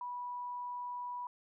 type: tone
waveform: sine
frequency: 980 Hz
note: B5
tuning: 14 cents flat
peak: -38 dBFS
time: 0.01-1.27 s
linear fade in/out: 2 ms
effects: none